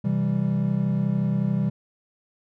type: chord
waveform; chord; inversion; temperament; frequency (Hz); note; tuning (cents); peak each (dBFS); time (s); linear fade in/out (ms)
triangle; C major; none; equal; 130.81 / 164.81 / 196; C3 / E3 / G3; 0 / 0 / 0; -24 / -24 / -22; 0.04-1.7; 10
effects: none